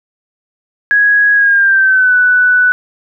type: tone with pitch glide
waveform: sine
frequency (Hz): 1661.2 to 1488.5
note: G#6 to F#6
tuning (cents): 0 to +10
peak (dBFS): -6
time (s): 0.91-2.72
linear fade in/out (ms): 0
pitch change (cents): -190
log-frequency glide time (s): 1.34-2.15
effects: none